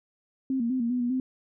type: tone with pitch steps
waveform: sine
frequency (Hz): 264.5 / 233.2 / 258.5 / 233.6 / 248.8 / 241.6 / 258.4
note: C4 / A#3 / C4 / A#3 / B3 / B3 / C4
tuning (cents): +19 / +1 / -21 / +4 / +13 / -38 / -21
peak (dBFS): -24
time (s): 0.5-1.2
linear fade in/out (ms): 2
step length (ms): 100
effects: none